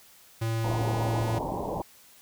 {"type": "tone", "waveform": "square", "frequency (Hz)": 113.1, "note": "A2", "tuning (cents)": 48, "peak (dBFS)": -27, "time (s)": [0.41, 1.39], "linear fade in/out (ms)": 10}
{"type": "low-pass noise", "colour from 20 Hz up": "white", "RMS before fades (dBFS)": -32, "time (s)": [0.64, 1.82], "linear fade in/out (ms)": 5, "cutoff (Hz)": 1000, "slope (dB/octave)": 96}
{"effects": ["white hiss -55 dBFS RMS until 2.21 s"]}